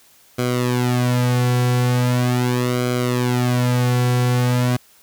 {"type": "tone with flanger", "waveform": "sawtooth", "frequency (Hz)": 123.8, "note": "B2", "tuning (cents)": 5, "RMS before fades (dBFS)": -18, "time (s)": [0.38, 4.77], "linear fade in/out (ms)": 10, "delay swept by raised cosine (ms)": [1.1, 3.3], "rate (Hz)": 0.4, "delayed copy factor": -0.85, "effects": ["white hiss -52 dBFS RMS until 5.02 s"]}